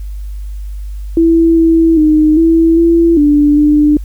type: tone with pitch steps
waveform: sine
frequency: 330.5 / 327.8 / 307.6 / 328.3 / 335.5 / 292.9 / 297.5 Hz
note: E4 / E4 / D#4 / E4 / E4 / D4 / D4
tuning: +5 / -10 / -20 / -7 / +31 / -5 / +22 cents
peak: -5 dBFS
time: 1.17-3.97 s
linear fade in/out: 2 ms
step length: 400 ms
effects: added 50 Hz sine -20 dBFS peak until 4.04 s + white hiss -49 dBFS RMS until 4.04 s